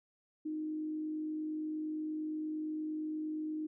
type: tone with frequency modulation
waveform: sine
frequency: 309.5 Hz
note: D#4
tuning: 9 cents flat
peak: -35 dBFS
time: 0.45-3.67 s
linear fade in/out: 10 ms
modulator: 48.6 Hz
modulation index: 0.2
effects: none